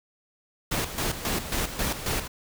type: noise with tremolo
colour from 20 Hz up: pink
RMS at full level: -27 dBFS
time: 0.71-2.28 s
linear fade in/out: 10 ms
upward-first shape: square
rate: 3.7 Hz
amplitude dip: 65%
effects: none